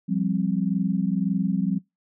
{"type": "chord", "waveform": "sine", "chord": "F suspended second", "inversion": "none", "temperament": "just", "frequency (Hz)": [174.61, 196.44, 261.9], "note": ["F3", "G3", "C4"], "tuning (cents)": [0, 4, 2], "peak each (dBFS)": [-25, -24, -29], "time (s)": [0.08, 1.79], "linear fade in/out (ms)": 20, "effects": ["noise-tail reverb RT60 0.2 s tail -23 dB re dry"]}